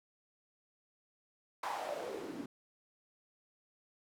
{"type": "noise with band-pass filter sweep", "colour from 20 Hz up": "white", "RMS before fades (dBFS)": -41, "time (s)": [1.63, 2.46], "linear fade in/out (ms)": 5, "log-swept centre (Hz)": [1000, 250], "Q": 4.4, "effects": []}